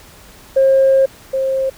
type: tone pair in turn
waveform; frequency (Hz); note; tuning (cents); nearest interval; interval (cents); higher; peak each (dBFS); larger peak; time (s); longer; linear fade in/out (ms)
sine; 536 / 532.3; C5 / C5; +42 / +30; unison; 12; first; -7 / -14; first; 0.56-1.06 / 1.33-1.7; first; 10
effects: tanh soft clip ceiling -4 dBFS + pink hiss -42 dBFS RMS until 1.77 s